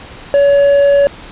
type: tone with quantisation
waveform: triangle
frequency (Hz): 565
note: C#5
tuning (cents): +33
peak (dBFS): -4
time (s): 0.34-1.07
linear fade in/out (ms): 0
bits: 5
effects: pink hiss -33 dBFS RMS until 1.31 s + resampled to 8000 Hz